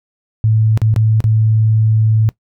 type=tone with dropouts; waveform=sine; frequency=109.8 Hz; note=A2; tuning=3 cents flat; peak=-9 dBFS; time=0.44-2.29 s; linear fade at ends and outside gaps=0 ms; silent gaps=0.775-0.817 / 0.941-0.962 / 1.204-1.241 s; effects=noise-tail reverb RT60 0.1 s tail -20 dB re dry